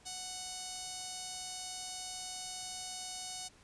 5% pulse tone with notch filter, 740 Hz, F#5, in tune, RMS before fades -43 dBFS, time 0.05-3.49 s, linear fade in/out 20 ms, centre 1700 Hz, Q 0.62, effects pink hiss -62 dBFS RMS until 3.63 s + resampled to 22050 Hz

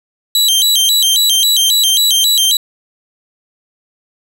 sawtooth tone with vibrato, 3520 Hz, A7, in tune, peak -6 dBFS, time 0.35-2.57 s, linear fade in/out 2 ms, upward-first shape square, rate 3.7 Hz, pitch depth 190 cents each way, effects none

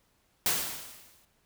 white noise with exponential decay, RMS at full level -25 dBFS, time 0.46-1.25 s, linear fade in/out 1 ms, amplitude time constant 170 ms, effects pink hiss -70 dBFS RMS until 1.45 s

